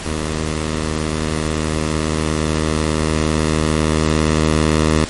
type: tone with level ramp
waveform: 10% pulse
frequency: 77.78 Hz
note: D#2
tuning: in tune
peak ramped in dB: -12 to -4 dBFS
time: 0.05-5.05 s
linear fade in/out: 5 ms
effects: pink hiss -29 dBFS RMS until 5.09 s + MP3 48 kbps